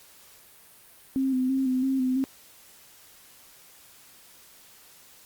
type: tone with vibrato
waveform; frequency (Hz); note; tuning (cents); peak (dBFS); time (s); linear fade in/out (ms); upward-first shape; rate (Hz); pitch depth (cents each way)
sine; 261.4; C4; -1; -22; 1.16-2.24; 0; square; 3; 34
effects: white hiss -53 dBFS RMS until 5.25 s + Opus 48 kbps